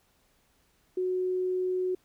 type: tone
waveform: sine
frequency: 367.9 Hz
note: F#4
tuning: 10 cents flat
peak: -26 dBFS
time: 0.97-1.95 s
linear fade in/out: 5 ms
effects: pink hiss -68 dBFS RMS until 2.04 s